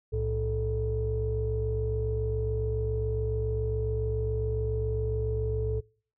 sine tone cluster, 63.5 / 110.7 / 435.3 Hz, B1 / A2 / A4, +49 / +11 / -19 cents, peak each -30 dBFS, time 0.12-5.81 s, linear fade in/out 20 ms, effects noise-tail reverb RT60 0.5 s tail -26 dB re dry + tanh soft clip ceiling -19 dBFS

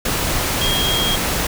sine tone in noise, 3249 Hz, G#7, 39 cents flat, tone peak -19 dBFS, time 0.61-1.16 s, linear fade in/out 5 ms, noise pink, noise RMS -20 dBFS, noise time 0.05-1.47 s, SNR -2 dB, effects none

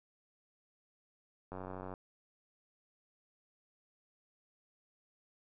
click train, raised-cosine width 1 ms, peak -30 dBFS, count 40, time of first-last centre 1.52-1.938 s, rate 93.2 Hz, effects none

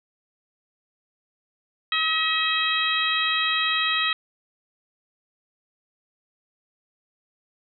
harmonic tone with a mistuned harmonic, 639 Hz, D#5, 46 cents sharp, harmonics 2 / 3 / 4 / 5 / 6, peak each -27 / -27 / -27 / -27 / -27 dBFS, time 1.92-4.13 s, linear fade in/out 2 ms, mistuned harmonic 5, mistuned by +17 cents, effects none

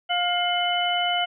harmonic tone with a mistuned harmonic, 707 Hz, F5, 21 cents sharp, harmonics 1 / 2 / 3 / 4, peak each -24 / -30 / -30 / -25 dBFS, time 0.09-1.26 s, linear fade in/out 20 ms, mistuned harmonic 4, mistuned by +100 cents, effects none

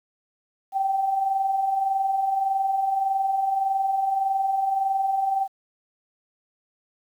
sine tone pair together, 757 / 778.7 Hz, F#5 / G5, +39 / -12 cents, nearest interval unison, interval 49 cents, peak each -31 / -21 dBFS, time 0.72-5.48 s, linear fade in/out 50 ms, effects 9-bit

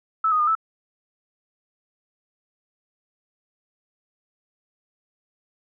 sine tone with pitch steps, 1307 / 1244 / 1214 / 1312 Hz, E6 / D#6 / D#6 / E6, -15 / -1 / -43 / -9 cents, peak -17 dBFS, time 0.24-0.552 s, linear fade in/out 5 ms, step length 78 ms, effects none

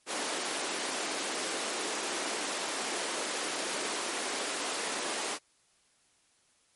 pink high-pass noise, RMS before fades -34 dBFS, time 0.06-5.39 s, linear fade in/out 50 ms, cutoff 290 Hz, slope 24 dB/octave, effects white hiss -68 dBFS RMS until 6.75 s + MP3 48 kbps

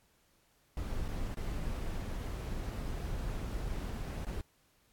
brown noise with dropouts, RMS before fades -37 dBFS, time 0.77-4.41 s, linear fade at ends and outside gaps 1 ms, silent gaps 1.081-1.087 / 1.344-1.37 / 4.249-4.267 s, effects pink hiss -70 dBFS RMS until 4.92 s + AAC 64 kbps

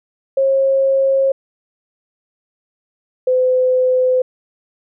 sine tone pair in turn, 540 / 509.7 Hz, C#5 / C5, -45 / -45 cents, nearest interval minor second, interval 100 cents, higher first, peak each -11 dBFS, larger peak neither, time 0.37-1.32 / 3.27-4.22 s, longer neither, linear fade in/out 5 ms, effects none

